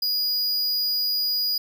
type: tone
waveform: square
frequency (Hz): 4901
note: D#8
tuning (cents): -27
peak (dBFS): -22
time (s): 0.02-1.58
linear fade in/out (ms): 5
effects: none